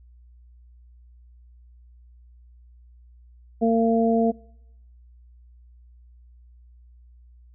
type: harmonic tone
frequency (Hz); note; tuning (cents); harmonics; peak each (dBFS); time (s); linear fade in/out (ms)
228; A#3; -38; 1 / 2 / 3; -19 / -22 / -24; 3.61-4.32; 20
effects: noise-tail reverb RT60 0.8 s tail -24 dB re dry + added 60 Hz sine -48 dBFS peak until 7.54 s